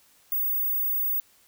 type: tone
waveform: sine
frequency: 15590 Hz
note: B9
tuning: 24 cents flat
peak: -23 dBFS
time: 0.32-1.2 s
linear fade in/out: 2 ms
effects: white hiss -60 dBFS RMS until 1.47 s